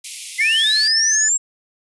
white high-pass noise, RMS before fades -30 dBFS, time 0.04-0.88 s, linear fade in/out 5 ms, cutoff 2100 Hz, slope 96 dB/octave
sine linear sweep, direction up, 2005 to 7640 Hz, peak -14 dBFS, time 0.38-1.38 s, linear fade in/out 20 ms
square tone with vibrato, 1760 Hz, A6, in tune, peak -22 dBFS, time 0.4-1.29 s, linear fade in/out 10 ms, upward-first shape square, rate 2.1 Hz, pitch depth 27 cents each way
effects resampled to 24000 Hz

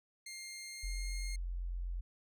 15% pulse tone with pitch glide, 2117 to 2132 Hz, C7 to C7, +20 to +32 cents, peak -38 dBFS, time 0.26-1.36 s, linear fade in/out 5 ms, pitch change +12 cents, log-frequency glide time 0.66-1.12 s
sine tone, 44 Hz, F1, 14 cents sharp, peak -36 dBFS, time 0.83-2.01 s, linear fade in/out 10 ms
effects none

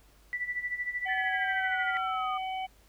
sine tone with tremolo, 1968 Hz, B6, 7 cents flat, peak -28 dBFS, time 0.33-1.97 s, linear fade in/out 0 ms, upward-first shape sine, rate 13 Hz, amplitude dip 75%
harmonic tone, 755 Hz, F#5, 35 cents sharp, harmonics 1 / 3 / 4, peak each -32 / -42 / -44 dBFS, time 1.05-2.67 s, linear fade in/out 20 ms
sine linear sweep, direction down, 1759 to 1205 Hz, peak -31 dBFS, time 1.08-2.38 s, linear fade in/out 10 ms
effects added 50 Hz sine -59 dBFS peak until 2.88 s + pink hiss -63 dBFS RMS until 2.88 s

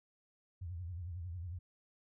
sine tone with vibrato, 87.31 Hz, F2, in tune, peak -40 dBFS, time 0.61-1.59 s, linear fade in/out 10 ms, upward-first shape triangle, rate 11 Hz, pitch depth 160 cents each way, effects none

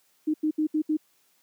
sine tone bursts at uneven times, 308.3 Hz, D#4, 16 cents flat, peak -21 dBFS, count 5, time 0.27-0.34 / 0.43-0.51 / 0.58-0.67 / 0.74-0.82 / 0.89-0.97 s, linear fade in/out 10 ms, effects white hiss -66 dBFS RMS until 1.42 s + high-pass 150 Hz 12 dB/octave

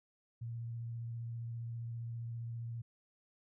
sine tone with vibrato, 116.54 Hz, A#2, in tune, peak -39 dBFS, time 0.41-2.82 s, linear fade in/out 10 ms, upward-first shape sine, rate 15 Hz, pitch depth 16 cents each way, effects none

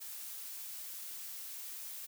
blue noise, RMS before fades -45 dBFS, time 0-2.07 s, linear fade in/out 20 ms, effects none

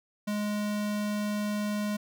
square tone, 208.4 Hz, G#3, 6 cents sharp, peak -29 dBFS, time 0.27-1.97 s, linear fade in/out 10 ms, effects none

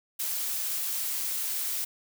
blue noise, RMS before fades -31 dBFS, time 0.19-1.85 s, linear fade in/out 10 ms, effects none

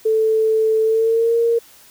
sine tone with pitch glide, 440 to 464.6 Hz, A4 to A#4, 0 to -6 cents, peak -13 dBFS, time 0.05-1.59 s, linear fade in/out 10 ms, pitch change +94 cents, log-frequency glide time 0.83-1.36 s, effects white hiss -47 dBFS RMS until 1.9 s

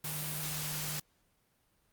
sine tone in noise, 151.6 Hz, D#3, 45 cents flat, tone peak -41 dBFS, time 0.04-1 s, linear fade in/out 5 ms, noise white, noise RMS -38 dBFS, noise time 0.04-1 s, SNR -6 dB, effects pink hiss -73 dBFS RMS until 1.92 s + Opus 32 kbps

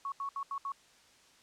sine tone bursts at uneven times, 1108.7 Hz, C#6, in tune, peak -34 dBFS, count 5, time 0.05-0.12 / 0.2-0.29 / 0.36-0.43 / 0.51-0.58 / 0.65-0.72 s, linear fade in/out 2 ms, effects white hiss -62 dBFS RMS until 1.42 s + low-pass 7000 Hz 12 dB/octave

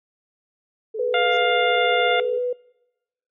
sine tone with vibrato, 430 Hz, A4, 40 cents flat, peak -26 dBFS, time 0.94-2.39 s, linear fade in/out 10 ms, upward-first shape sine, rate 14 Hz, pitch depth 53 cents each way
sine tone, 493.9 Hz, B4, in tune, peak -20 dBFS, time 0.99-2.53 s, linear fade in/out 5 ms
harmonic tone, 703 Hz, F5, 11 cents sharp, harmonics 1 / 2 / 3 / 4 / 5, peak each -22 / -24 / -25 / -28 / -28 dBFS, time 1.14-2.2 s, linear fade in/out 2 ms
white noise with exponential growth, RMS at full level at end -37 dBFS, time 1.19-1.37 s, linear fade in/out 1 ms, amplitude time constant 37 ms
effects noise-tail reverb RT60 1.0 s tail -25 dB re dry + MP3 32 kbps

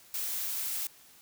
blue noise, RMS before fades -34 dBFS, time 0.14-0.87 s, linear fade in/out 2 ms, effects white hiss -57 dBFS RMS until 1.21 s

